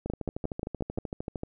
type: two click trains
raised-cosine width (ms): 2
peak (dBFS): -20 / -17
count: 19 / 6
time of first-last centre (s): 0.06-1.434 / 0.1-0.985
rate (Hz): 13.1 / 5.65
effects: none